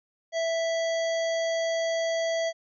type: harmonic tone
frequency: 659.3 Hz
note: E5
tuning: in tune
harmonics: 1 / 3 / 5 / 7 / 9 / 10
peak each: -25 / -35 / -39 / -42 / -44 / -45 dBFS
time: 0.32-2.53 s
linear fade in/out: 50 ms
effects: none